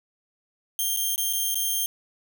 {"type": "tone with dropouts", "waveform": "5% pulse", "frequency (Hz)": 3182, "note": "G7", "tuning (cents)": 25, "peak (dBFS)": -15, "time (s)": [0.79, 1.86], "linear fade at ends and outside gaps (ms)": 1, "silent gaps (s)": [[0.964, 0.971], [1.16, 1.179], [1.328, 1.333], [1.545, 1.555]], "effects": []}